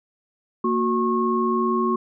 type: tone cluster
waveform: sine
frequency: 231.4 / 366.5 / 1089 Hz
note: A#3 / F#4 / C#6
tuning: -13 / -16 / -31 cents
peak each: -23 dBFS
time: 0.64-1.96 s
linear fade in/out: 5 ms
effects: none